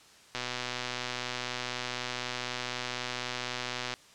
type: click train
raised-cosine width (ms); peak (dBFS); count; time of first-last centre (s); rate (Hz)
0.2; -16; 446; 0.35-3.939; 124
effects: white hiss -56 dBFS RMS until 4.14 s + low-pass 7000 Hz 12 dB/octave